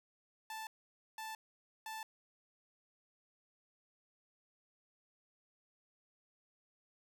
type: tone bursts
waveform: sawtooth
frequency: 880 Hz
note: A5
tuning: in tune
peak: -39 dBFS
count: 3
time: 0.5-2.03 s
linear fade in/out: 2 ms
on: 170 ms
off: 510 ms
effects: none